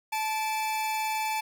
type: tone pair together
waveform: 45% pulse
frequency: 871 / 2329 Hz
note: A5 / D7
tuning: -18 / -15 cents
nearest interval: octave + perfect fourth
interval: 1703 cents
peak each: -28 / -35 dBFS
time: 0.12-1.41 s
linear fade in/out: 10 ms
effects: none